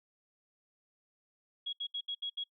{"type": "tone bursts at uneven times", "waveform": "sine", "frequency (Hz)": 3318, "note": "G#7", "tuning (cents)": -2, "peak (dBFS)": -34, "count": 6, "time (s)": [[1.66, 1.73], [1.8, 1.87], [1.94, 2.01], [2.08, 2.15], [2.22, 2.3], [2.37, 2.44]], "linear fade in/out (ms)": 10, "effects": ["noise-tail reverb RT60 0.1 s tail -25 dB re dry"]}